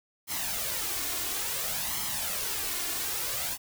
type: noise with flanger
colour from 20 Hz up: white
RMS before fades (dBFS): -32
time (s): 0.27-3.58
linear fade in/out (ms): 50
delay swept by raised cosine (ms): 0.95 to 2.85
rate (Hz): 0.58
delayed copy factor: +0.6
effects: none